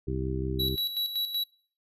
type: harmonic tone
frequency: 65.41 Hz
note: C2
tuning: in tune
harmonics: 1 / 2 / 3 / 4 / 5 / 6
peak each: -33 / -33 / -39 / -42 / -36 / -35 dBFS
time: 0.07-0.76 s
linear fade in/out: 10 ms
type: tone with tremolo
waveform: square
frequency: 3914 Hz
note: B7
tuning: 16 cents flat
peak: -27 dBFS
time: 0.59-1.44 s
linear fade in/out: 10 ms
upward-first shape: square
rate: 5.3 Hz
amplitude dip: 60%
effects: noise-tail reverb RT60 0.5 s tail -24 dB re dry + resampled to 32000 Hz